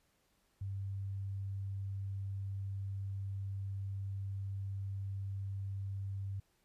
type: tone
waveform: sine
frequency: 98 Hz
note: G2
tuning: in tune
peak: -37 dBFS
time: 0.61-6.4 s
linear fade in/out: 5 ms
effects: pink hiss -75 dBFS RMS until 6.64 s + resampled to 32000 Hz